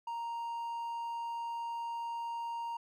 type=tone; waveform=triangle; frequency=932.3 Hz; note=A#5; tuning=in tune; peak=-34 dBFS; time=0.07-2.77 s; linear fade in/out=5 ms; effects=none